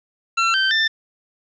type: tone with pitch steps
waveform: 25% pulse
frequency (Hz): 1352 / 1553 / 1784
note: E6 / G6 / A6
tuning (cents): +43 / -17 / +23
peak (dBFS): -12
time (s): 0.37-0.88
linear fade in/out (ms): 10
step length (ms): 170
effects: resampled to 16000 Hz + 8-bit